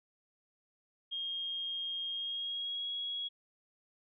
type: tone with pitch glide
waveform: sine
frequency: 3237 to 3322 Hz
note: G#7 to G#7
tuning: -45 to 0 cents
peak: -35 dBFS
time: 1.11-3.29 s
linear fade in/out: 20 ms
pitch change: +45 cents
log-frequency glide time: 2.12-2.9 s
effects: none